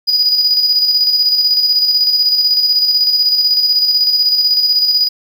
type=tone with tremolo; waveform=triangle; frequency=4925 Hz; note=D#8; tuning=19 cents flat; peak=-6 dBFS; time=0.07-5.09 s; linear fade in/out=20 ms; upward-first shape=square; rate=16 Hz; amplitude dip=45%; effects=tanh soft clip ceiling -3 dBFS + 8-bit